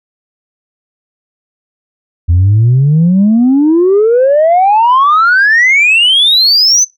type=exponential sweep; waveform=sine; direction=up; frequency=82.41 to 6230 Hz; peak=-3 dBFS; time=2.28-6.85 s; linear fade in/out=20 ms; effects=noise-tail reverb RT60 0.2 s tail -22 dB re dry + tanh soft clip ceiling -2 dBFS